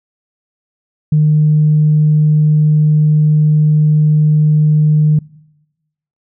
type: tone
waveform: sine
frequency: 152.3 Hz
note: D#3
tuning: 37 cents flat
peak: -6 dBFS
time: 1.12-5.19 s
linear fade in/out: 5 ms
effects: noise-tail reverb RT60 1.0 s tail -24 dB re dry + tanh soft clip ceiling -2 dBFS